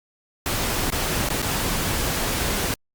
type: noise with dropouts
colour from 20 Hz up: pink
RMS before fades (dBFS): -24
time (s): 0.46-2.74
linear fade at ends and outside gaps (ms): 1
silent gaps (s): 0.903-0.922 / 1.288-1.302 / 1.419-1.426
effects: Opus 48 kbps